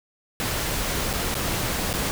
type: noise with dropouts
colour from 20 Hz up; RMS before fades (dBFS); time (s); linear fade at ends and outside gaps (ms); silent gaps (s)
pink; -26; 0.4-2.11; 0; 1.13-1.136 / 1.343-1.352 / 1.93-1.938
effects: none

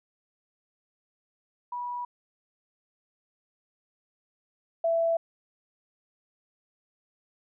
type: tone pair in turn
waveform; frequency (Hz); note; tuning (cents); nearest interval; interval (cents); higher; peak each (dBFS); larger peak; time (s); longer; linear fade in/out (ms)
sine; 974 / 664.9; B5 / E5; -24 / +15; perfect fifth; 661; first; -31 / -22; second; 1.72-2.05 / 4.84-5.17; neither; 5
effects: none

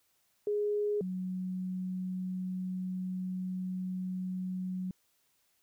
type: tone pair in turn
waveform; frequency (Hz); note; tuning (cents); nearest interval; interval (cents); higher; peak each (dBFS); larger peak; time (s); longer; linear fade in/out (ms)
sine; 415.3 / 184.65; G#4 / F#3; 0 / -3; octave + major second; 1403; first; -28 / -33; first; 0.47-1.01 / 1.01-4.91; second; 2
effects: white hiss -73 dBFS RMS until 5.62 s

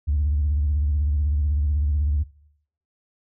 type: tone with vibrato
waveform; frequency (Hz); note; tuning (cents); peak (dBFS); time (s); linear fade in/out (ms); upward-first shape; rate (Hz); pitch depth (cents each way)
sine; 73.42; D2; 0; -17; 0.07-2.24; 20; sine; 16; 110
effects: noise-tail reverb RT60 0.7 s tail -21 dB re dry + tanh soft clip ceiling -15 dBFS

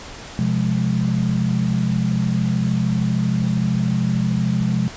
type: chord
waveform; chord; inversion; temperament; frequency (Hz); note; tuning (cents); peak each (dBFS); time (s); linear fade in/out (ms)
sine; F minor; second; equal with one note detuned; 128.19 / 174.61 / 207.7; C3 / F3 / Ab3; -35 / 0 / 0; -21; 0.39-4.88; 0
effects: pink hiss -36 dBFS RMS until 4.96 s + resampled to 16000 Hz

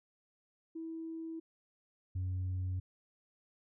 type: tone pair in turn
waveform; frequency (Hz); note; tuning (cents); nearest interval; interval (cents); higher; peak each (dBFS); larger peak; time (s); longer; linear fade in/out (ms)
sine; 325.6 / 92.22; E4 / F#2; -21 / -5; octave + minor seventh; 2184; first; -39 / -31; second; 0.75-1.4 / 2.15-2.8; neither; 10
effects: tanh soft clip ceiling -32 dBFS

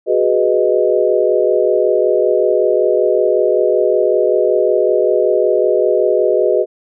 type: chord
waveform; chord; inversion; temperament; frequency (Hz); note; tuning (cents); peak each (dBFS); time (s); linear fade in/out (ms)
sine; G# minor seventh; third; equal; 370 / 415.3 / 493.9 / 622.3; F#4 / G#4 / B4 / D#5; 0 / 0 / 0 / 0; -16; 0.06-6.66; 50
effects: none

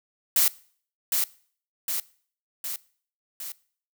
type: noise with echo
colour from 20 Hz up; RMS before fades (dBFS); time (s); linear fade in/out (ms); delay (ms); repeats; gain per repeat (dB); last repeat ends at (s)
blue; -20; 0.36-0.48; 2; 760; 4; -4; 3.52
effects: noise-tail reverb RT60 0.5 s tail -21 dB re dry

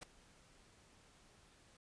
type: noise with ADSR envelope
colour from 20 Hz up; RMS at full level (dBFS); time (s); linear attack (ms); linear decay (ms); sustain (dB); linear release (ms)
pink; -45; 0.01-1.77; 19; 6; -21; 5
effects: resampled to 22050 Hz

